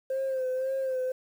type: tone with vibrato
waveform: sine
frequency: 523.3 Hz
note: C5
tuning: in tune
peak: -25 dBFS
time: 0.1-1.12 s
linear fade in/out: 5 ms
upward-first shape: sine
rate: 1.9 Hz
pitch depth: 41 cents each way
effects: tanh soft clip ceiling -25 dBFS + 9-bit